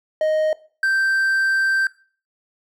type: tone pair in turn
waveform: triangle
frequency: 622.3 / 1564.9 Hz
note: D#5 / G6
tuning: 0 / -3 cents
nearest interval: octave + major third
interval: 1597 cents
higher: second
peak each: -14 dBFS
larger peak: neither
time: 0.21-0.53 / 0.83-1.87 s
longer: second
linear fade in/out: 2 ms
effects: noise-tail reverb RT60 0.4 s tail -19 dB re dry